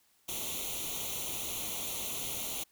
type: noise with comb filter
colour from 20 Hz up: white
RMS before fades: -37 dBFS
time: 0.28-2.64 s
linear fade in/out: 10 ms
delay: 0.3 ms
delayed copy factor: +0.85
effects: white hiss -69 dBFS RMS until 2.71 s